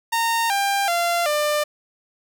sawtooth tone with pitch steps, 920 / 796.3 / 689.2 / 596.5 Hz, A#5 / G5 / F5 / D5, -23 / +27 / -23 / +27 cents, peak -15 dBFS, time 0.12-1.64 s, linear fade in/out 10 ms, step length 380 ms, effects none

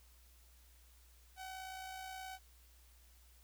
sawtooth tone with amplitude modulation, 756 Hz, F#5, 37 cents sharp, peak -40 dBFS, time 1.36-2.39 s, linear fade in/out 50 ms, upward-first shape sine, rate 58.8 Hz, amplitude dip 40%, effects added 60 Hz sine -62 dBFS peak until 3.43 s + white hiss -68 dBFS RMS until 3.43 s

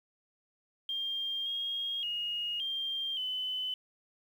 sine tone with pitch steps, 3200 / 3258 / 2866 / 3186 / 3022 Hz, G7 / G#7 / F7 / G7 / F#7, +35 / -34 / +44 / +27 / +36 cents, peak -32 dBFS, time 0.89-3.74 s, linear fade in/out 2 ms, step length 570 ms, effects 10-bit

